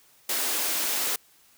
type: high-pass noise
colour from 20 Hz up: white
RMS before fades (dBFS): -27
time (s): 0.29-1.16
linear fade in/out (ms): 5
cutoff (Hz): 230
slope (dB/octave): 96
effects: white hiss -59 dBFS RMS until 1.57 s